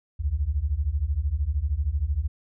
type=beating tone pair; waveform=sine; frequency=65.41 / 78.41 Hz; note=C2 / D#2; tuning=0 / +14 cents; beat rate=13 Hz; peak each=-26 / -25 dBFS; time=0.19-2.28 s; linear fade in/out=20 ms; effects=none